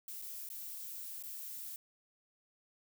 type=noise with dropouts; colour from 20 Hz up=violet; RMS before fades=-45 dBFS; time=0.08-1.76 s; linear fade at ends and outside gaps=1 ms; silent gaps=0.217-0.222 / 0.489-0.5 / 1.226-1.236 s; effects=none